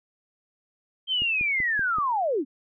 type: linear sweep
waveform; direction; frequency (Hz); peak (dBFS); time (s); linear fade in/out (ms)
sine; down; 3171 to 238.9; -22; 1.07-2.45; 50
type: click train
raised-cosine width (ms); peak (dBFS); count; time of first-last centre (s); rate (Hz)
3; -25; 5; 1.22-1.985; 5.23
effects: none